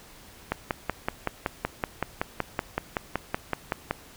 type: click train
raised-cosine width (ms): 0.5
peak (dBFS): -10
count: 19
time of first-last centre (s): 0.52-3.91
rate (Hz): 5.31
effects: pink hiss -50 dBFS RMS until 4.16 s